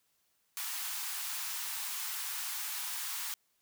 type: high-pass noise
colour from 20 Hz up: white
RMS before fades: -38 dBFS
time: 0.57-3.34 s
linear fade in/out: 0 ms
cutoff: 810 Hz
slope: 48 dB/octave
effects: white hiss -75 dBFS RMS until 3.61 s